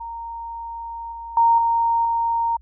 sine tone with level steps, 926 Hz, A#5, 12 cents flat, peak -29 / -31 / -12 / -16 / -18 dBFS, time 0-2.57 s, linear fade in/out 10 ms, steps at 1.12 / 1.37 / 1.58 / 2.05 s, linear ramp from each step 2 ms, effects added 60 Hz sine -46 dBFS peak until 2.61 s

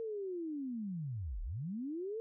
sine linear two-way sweep, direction down then up, 460 to 33.69 to 460 Hz, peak -37 dBFS, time 0-2.2 s, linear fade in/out 0 ms, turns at 1.42 s, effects none

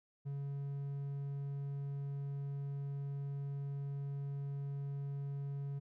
triangle tone, 140.2 Hz, C#3, 20 cents sharp, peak -36 dBFS, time 0.25-5.8 s, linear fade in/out 20 ms, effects none

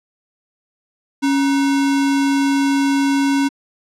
sine tone with sample-and-hold, 277.2 Hz, C#4, in tune, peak -13 dBFS, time 1.22-3.49 s, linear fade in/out 20 ms, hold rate 1225 Hz, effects low-pass 8000 Hz 12 dB/octave

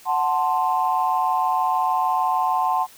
sine chord, F# diminished, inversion none, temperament equal, 740 / 880 / 1046.5 Hz, F#5 / A5 / C6, 0 / 0 / 0 cents, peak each -22 dBFS, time 0.05-2.87 s, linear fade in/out 50 ms, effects tanh soft clip ceiling -9 dBFS + white hiss -48 dBFS RMS until 2.97 s

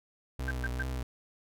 35% pulse tone with vibrato, 63 Hz, B1, 35 cents sharp, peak -31 dBFS, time 0.39-1.03 s, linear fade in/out 5 ms, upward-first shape triangle, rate 2.6 Hz, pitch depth 68 cents each way
sine tone bursts, 1568 Hz, G6, in tune, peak -31 dBFS, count 3, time 0.48-0.824 s, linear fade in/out 0 ms, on 28 ms, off 130 ms
effects none

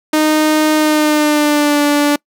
sawtooth tone with pitch glide, 308.3 to 291.2 Hz, D#4 to D4, -16 to -15 cents, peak -6 dBFS, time 0.13-2.16 s, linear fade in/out 5 ms, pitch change -99 cents, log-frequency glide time 0.75-1.82 s, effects noise-tail reverb RT60 0.1 s tail -25 dB re dry

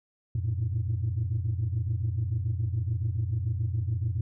sine tone cluster, 89.1 / 110.9 / 117.9 Hz, F2 / A2 / A#2, +35 / +14 / +20 cents, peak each -29 dBFS, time 0.35-4.21 s, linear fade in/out 5 ms, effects tanh soft clip ceiling -21 dBFS

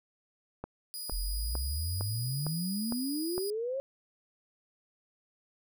click train, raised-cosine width 1 ms, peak -23 dBFS, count 7, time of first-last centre 0.64-3.38 s, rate 2.19 Hz
15% pulse tone, 4928 Hz, D#8, 17 cents flat, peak -31 dBFS, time 0.94-3.5 s, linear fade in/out 0 ms
sine exponential sweep, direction up, 41.07 to 554.4 Hz, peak -31 dBFS, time 1.12-3.8 s, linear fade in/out 0 ms
effects none

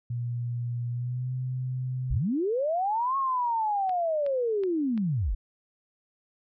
sine tone with pitch glide, 120 to 127.87 Hz, B2 to C3, -49 to -39 cents, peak -28 dBFS, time 0.1-2.18 s, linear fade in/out 5 ms, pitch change +110 cents, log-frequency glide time 0.9-1.32 s
sine linear two-way sweep, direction up then down, 32.61 to 1100 to 32.61 Hz, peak -24 dBFS, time 2.1-5.35 s, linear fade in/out 10 ms, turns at 3.17 s
clicks, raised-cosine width 0.3 ms, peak -29 dBFS, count 4, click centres 3.894 / 4.264 / 4.636 / 4.977 s
effects none

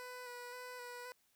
15% pulse tone with vibrato, 493.9 Hz, B4, in tune, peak -40 dBFS, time 0-1.12 s, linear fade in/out 0 ms, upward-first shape square, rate 1.9 Hz, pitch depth 18 cents each way, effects white hiss -75 dBFS RMS until 1.35 s

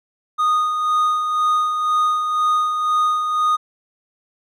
triangle tone with tremolo, 1236 Hz, D#6, 12 cents flat, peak -12 dBFS, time 0.38-3.57 s, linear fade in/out 20 ms, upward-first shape sine, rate 2 Hz, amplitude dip 45%, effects none

